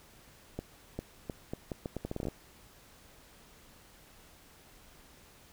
accelerating click train, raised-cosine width 2 ms, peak -22 dBFS, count 15, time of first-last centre 0.59-2.284 s, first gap 400 ms, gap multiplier 0.77, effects pink hiss -58 dBFS RMS until 5.52 s

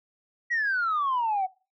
sine exponential sweep, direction down, 1946 to 733 Hz, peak -22 dBFS, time 0.5-1.47 s, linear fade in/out 20 ms, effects noise-tail reverb RT60 0.3 s tail -21 dB re dry + tanh soft clip ceiling -20 dBFS

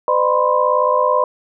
sine tone cluster, 508 / 603 / 991 / 1049 Hz, B4 / D5 / B5 / C6, +49 / +46 / +6 / +4 cents, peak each -18 dBFS, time 0.08-1.24 s, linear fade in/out 2 ms, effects none

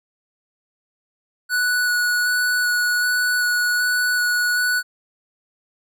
square tone with vibrato, 1472 Hz, F#6, 9 cents flat, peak -18 dBFS, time 1.49-4.83 s, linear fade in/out 50 ms, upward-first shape square, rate 1.3 Hz, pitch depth 8 cents each way, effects none

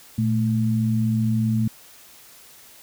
sine tone pair together, 116.1 / 219.2 Hz, A#2 / A3, -7 / -6 cents, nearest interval major seventh, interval 1101 cents, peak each -21 dBFS, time 0.18-1.68 s, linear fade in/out 5 ms, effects white hiss -48 dBFS RMS until 2.82 s

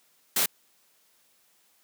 white noise, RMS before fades -24 dBFS, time 0.36-0.46 s, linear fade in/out 5 ms, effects white hiss -65 dBFS RMS until 1.83 s + high-pass 150 Hz 12 dB/octave

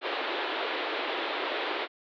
pink band-pass noise, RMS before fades -32 dBFS, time 0.01-1.88 s, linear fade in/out 50 ms, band 320 to 3900 Hz, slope 48 dB/octave, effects none

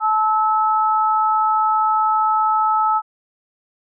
sine tone pair together, 867.6 / 1300 Hz, A5 / E6, -25 / -24 cents, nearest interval perfect fifth, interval 701 cents, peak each -17 dBFS, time 0-3.02 s, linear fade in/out 50 ms, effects none

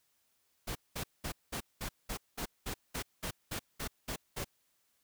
pink noise bursts, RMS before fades -38 dBFS, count 14, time 0.67-4.446 s, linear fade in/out 10 ms, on 84 ms, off 200 ms, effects white hiss -75 dBFS RMS until 5.03 s

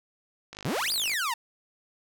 click train, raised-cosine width 0.2 ms, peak -23 dBFS, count 32, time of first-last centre 0.53-1.135 s, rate 51.2 Hz
sawtooth exponential two-way sweep, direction up then down, 108.5 to 4992 to 879 Hz, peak -23 dBFS, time 0.65-1.34 s, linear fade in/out 5 ms, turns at 0.92 s
effects none

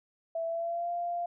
sine tone with pitch glide, 661 to 694.7 Hz, E5 to F5, +5 to -9 cents, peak -30 dBFS, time 0.35-1.26 s, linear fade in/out 5 ms, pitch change +86 cents, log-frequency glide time 0.45-0.9 s, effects none

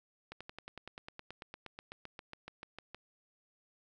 slowing click train, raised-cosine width 0.3 ms, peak -29 dBFS, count 23, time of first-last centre 0.32-2.946 s, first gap 86 ms, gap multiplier 1.03, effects none

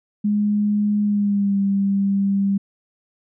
sine tone with pitch glide, 207.7 to 197.63 Hz, G#3 to G3, 0 to +14 cents, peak -16 dBFS, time 0.24-2.58 s, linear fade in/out 10 ms, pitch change -86 cents, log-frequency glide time 1.02-1.59 s, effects none

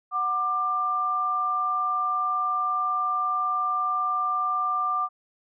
sine tone pair together, 740 / 1189.1 Hz, F#5 / D6, 0 / +21 cents, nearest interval minor sixth, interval 821 cents, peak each -32 / -23 dBFS, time 0.11-5.09 s, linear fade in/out 50 ms, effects none

